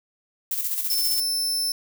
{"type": "noise with tremolo", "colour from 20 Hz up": "violet", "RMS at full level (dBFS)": -25, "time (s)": [0.51, 1.2], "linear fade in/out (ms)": 2, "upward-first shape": "square", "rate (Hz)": 15, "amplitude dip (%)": 45}
{"type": "tone", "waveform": "sawtooth", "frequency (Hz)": 5300, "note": "E8", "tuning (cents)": 9, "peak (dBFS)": -20, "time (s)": [0.9, 1.72], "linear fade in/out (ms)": 2}
{"effects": []}